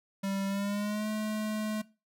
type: tone with pitch glide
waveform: square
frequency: 195.7 to 214.6 Hz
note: G3 to A3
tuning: -3 to -43 cents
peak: -31 dBFS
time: 0.23-1.82 s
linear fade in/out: 10 ms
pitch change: +160 cents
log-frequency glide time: 0.47-1.08 s
effects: noise-tail reverb RT60 0.3 s tail -20 dB re dry